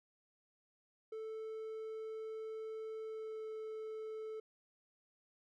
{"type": "tone with pitch glide", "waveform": "triangle", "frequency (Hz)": [440, 437.2], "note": ["A4", "A4"], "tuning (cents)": [0, -11], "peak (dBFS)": -40, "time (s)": [1.12, 4.4], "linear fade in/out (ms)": 5, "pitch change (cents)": -11, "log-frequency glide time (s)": [3.03, 3.47], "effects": []}